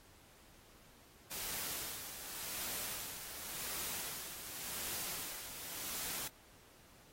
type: noise with tremolo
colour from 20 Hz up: white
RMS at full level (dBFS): -41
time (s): 1.31-6.28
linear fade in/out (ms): 5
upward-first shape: sine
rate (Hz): 0.89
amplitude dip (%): 55
effects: pink hiss -63 dBFS RMS until 7.12 s + AAC 48 kbps